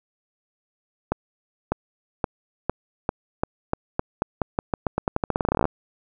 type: accelerating click train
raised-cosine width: 1 ms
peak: -7 dBFS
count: 30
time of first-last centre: 1.12-5.654 s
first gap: 600 ms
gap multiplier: 0.87
effects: none